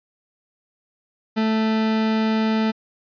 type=tone; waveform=40% pulse; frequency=220 Hz; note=A3; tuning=in tune; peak=-17 dBFS; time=1.36-2.72 s; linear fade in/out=20 ms; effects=resampled to 11025 Hz